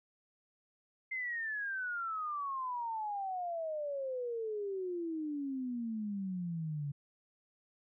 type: exponential sweep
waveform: sine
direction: down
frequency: 2096 to 140.2 Hz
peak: -35 dBFS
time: 1.11-6.92 s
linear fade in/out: 10 ms
effects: none